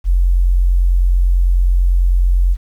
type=tone; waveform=sine; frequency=44.55 Hz; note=F1; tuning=35 cents sharp; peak=-9 dBFS; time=0.04-2.57 s; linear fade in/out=50 ms; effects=8-bit